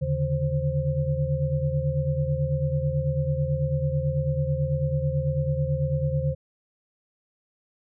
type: tone cluster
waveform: sine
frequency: 79.6 / 141.2 / 150.3 / 526 Hz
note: D#2 / C#3 / D3 / C5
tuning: +40 / +32 / +40 / +9 cents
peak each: -31 / -25 / -28 / -30 dBFS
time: 0.01-6.35 s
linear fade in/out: 20 ms
effects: none